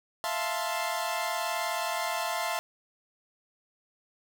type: chord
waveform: sawtooth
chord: F major seventh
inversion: third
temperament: equal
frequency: 659.3 / 698.5 / 880 / 1046.5 Hz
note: E5 / F5 / A5 / C6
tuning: 0 / 0 / 0 / 0 cents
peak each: -31 dBFS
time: 0.24-2.59 s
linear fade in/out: 0 ms
effects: none